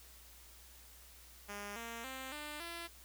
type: tone with pitch steps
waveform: 5% pulse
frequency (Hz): 203.9 / 231.5 / 262.9 / 298.5 / 339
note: G#3 / A#3 / C4 / D4 / E4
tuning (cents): -32 / -12 / +8 / +28 / +49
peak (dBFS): -32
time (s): 1.48-2.88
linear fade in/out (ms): 20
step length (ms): 280
effects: added 60 Hz sine -60 dBFS peak until 3.04 s + white hiss -59 dBFS RMS until 3.04 s